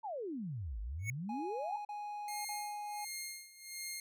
sine exponential two-way sweep, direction down then up, 932.3 to 49 to 932.3 Hz, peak -38 dBFS, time 0.03-1.78 s, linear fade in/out 20 ms, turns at 0.8 s
square tone with exponential growth, 2214 Hz, C#7, 3 cents flat, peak -34 dBFS, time 0.99-1.1 s, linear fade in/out 2 ms, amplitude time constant 23 ms
triangle tone bursts, 830.6 Hz, G#5, in tune, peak -38 dBFS, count 3, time 1.29-3.048 s, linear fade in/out 5 ms, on 560 ms, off 39 ms
10% pulse tone with tremolo, 2129 Hz, C7, 30 cents sharp, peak -31 dBFS, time 2.28-4 s, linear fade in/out 2 ms, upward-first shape sine, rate 1.4 Hz, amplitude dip 85%
effects none

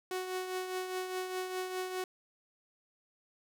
sawtooth tone with tremolo, 370 Hz, F#4, in tune, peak -29 dBFS, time 0.11-2.04 s, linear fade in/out 2 ms, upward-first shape triangle, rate 4.9 Hz, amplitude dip 55%, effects none

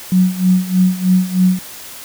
sine tone with tremolo, 184.2 Hz, F#3, 7 cents flat, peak -7 dBFS, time 0.12-1.59 s, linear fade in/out 2 ms, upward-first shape sine, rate 3.2 Hz, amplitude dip 85%, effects white hiss -33 dBFS RMS until 2.04 s

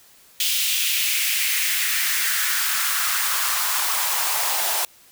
white noise with high-pass filter sweep, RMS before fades -22 dBFS, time 0.4-4.85 s, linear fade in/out 2 ms, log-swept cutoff 3100 to 710 Hz, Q 2.6, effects white hiss -52 dBFS RMS until 5.11 s

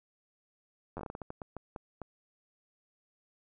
slowing click train, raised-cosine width 1 ms, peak -26 dBFS, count 14, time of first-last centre 0.97-2.017 s, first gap 10 ms, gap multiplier 1.31, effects none

